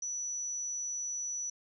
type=tone; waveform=sine; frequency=5920 Hz; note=F#8; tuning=in tune; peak=-34 dBFS; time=0.02-1.5 s; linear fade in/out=5 ms; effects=none